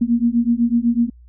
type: beating tone pair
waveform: sine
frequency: 231.9 / 239.9 Hz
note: A#3 / A#3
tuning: -9 / +50 cents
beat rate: 8 Hz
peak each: -17 dBFS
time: 0.01-1.1 s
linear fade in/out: 10 ms
effects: added 60 Hz sine -42 dBFS peak until 1.28 s